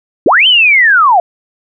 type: linear two-way sweep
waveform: sine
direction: up then down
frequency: 233.1 to 3136 to 656 Hz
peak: -4 dBFS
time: 0.26-1.2 s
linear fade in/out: 2 ms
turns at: 0.47 s
effects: none